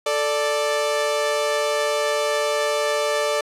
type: tone pair together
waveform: sawtooth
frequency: 440 / 587.9 Hz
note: A4 / D5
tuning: 0 / +2 cents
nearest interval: perfect fourth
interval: 502 cents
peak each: -21 / -17 dBFS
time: 0.06-3.41 s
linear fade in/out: 5 ms
effects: low-pass 10000 Hz 12 dB/octave